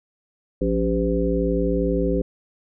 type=harmonic tone with a mistuned harmonic; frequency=56.2 Hz; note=A1; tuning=37 cents sharp; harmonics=1 / 3 / 5 / 7 / 9; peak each=-25 / -25 / -25 / -25 / -25 dBFS; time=0.61-2.22 s; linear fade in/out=5 ms; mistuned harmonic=3; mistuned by=+100 cents; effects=none